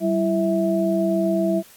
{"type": "tone cluster", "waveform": "sine", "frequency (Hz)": [192.9, 334, 654], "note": ["G3", "E4", "E5"], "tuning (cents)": [-28, 23, -14], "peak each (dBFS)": -22, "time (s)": [0, 1.63], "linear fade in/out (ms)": 50, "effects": ["white hiss -49 dBFS RMS until 1.76 s", "AAC 64 kbps"]}